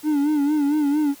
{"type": "tone with vibrato", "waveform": "triangle", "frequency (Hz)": 293.7, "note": "D4", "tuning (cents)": 0, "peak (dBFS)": -15, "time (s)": [0.03, 1.15], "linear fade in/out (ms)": 50, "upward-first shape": "sine", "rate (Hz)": 4.4, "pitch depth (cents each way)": 80, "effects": ["white hiss -46 dBFS RMS until 1.2 s"]}